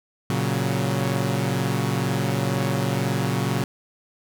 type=chord; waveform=sawtooth; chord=F# major; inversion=first; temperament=equal; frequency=116.54 / 138.59 / 185 Hz; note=A#2 / C#3 / F#3; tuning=0 / 0 / 0 cents; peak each=-22 / -21 / -23 dBFS; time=0.3-3.64 s; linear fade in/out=0 ms; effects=none